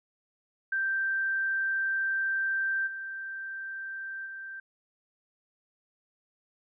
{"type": "tone with level steps", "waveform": "sine", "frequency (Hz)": 1568, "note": "G6", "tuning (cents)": 0, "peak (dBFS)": [-26, -35, -38], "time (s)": [0.72, 4.6], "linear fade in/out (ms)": 5, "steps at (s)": [2.86, 4.25], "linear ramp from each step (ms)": 20, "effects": []}